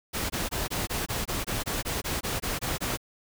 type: noise bursts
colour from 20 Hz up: pink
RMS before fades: -30 dBFS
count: 15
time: 0.13-2.974 s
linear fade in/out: 20 ms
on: 170 ms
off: 21 ms
effects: none